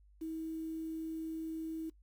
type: tone with quantisation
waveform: sine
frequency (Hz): 321.2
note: E4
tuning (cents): -45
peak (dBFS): -37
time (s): 0.21-1.9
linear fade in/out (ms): 10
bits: 10
effects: noise-tail reverb RT60 0.1 s tail -20 dB re dry + added 50 Hz sine -60 dBFS peak until 2.02 s